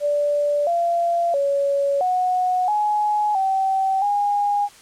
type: tone with pitch steps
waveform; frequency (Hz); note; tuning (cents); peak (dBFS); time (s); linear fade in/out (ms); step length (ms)
sine; 583 / 686 / 561 / 733 / 840 / 770 / 818; D5 / F5 / C#5 / F#5 / G#5 / G5 / G#5; -13 / -31 / +21 / -16 / +19 / -31 / -26; -17; 0-4.69; 50; 670
effects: white hiss -47 dBFS RMS until 4.81 s + low-pass 9000 Hz 12 dB/octave